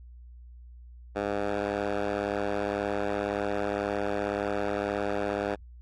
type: tone with band-pass filter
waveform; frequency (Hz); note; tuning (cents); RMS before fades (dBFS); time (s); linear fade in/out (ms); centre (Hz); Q
10% pulse; 101.9; G#2; -32; -30; 1.15-5.56; 20; 740; 0.86
effects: added 60 Hz sine -45 dBFS peak until 5.81 s + AAC 32 kbps